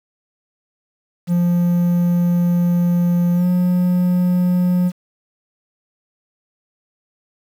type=tone with pitch glide; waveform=triangle; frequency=174.61 to 179.42 Hz; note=F3 to F3; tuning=0 to +47 cents; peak=-11 dBFS; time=1.27-4.92 s; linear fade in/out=50 ms; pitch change=+47 cents; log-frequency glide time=3.34-3.46 s; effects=7-bit